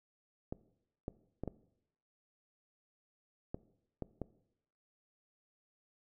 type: clicks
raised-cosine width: 2 ms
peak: -25 dBFS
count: 7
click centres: 0.525 / 1.081 / 1.436 / 1.477 / 3.545 / 4.023 / 4.217 s
effects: noise-tail reverb RT60 0.8 s tail -19 dB re dry